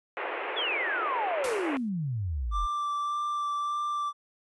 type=band-pass noise; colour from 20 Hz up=pink; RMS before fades=-34 dBFS; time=0.17-1.77 s; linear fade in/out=0 ms; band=360 to 2700 Hz; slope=48 dB/octave
type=exponential sweep; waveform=sine; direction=down; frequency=3520 to 38.44 Hz; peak=-28 dBFS; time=0.56-2.67 s; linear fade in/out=20 ms
type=noise with exponential decay; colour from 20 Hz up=white; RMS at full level=-35 dBFS; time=1.44-1.89 s; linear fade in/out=1 ms; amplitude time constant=97 ms
type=tone with vibrato; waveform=triangle; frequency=1175 Hz; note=D6; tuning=1 cent sharp; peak=-26 dBFS; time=2.51-4.13 s; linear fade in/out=50 ms; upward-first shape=sine; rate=1.7 Hz; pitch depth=11 cents each way
effects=resampled to 24000 Hz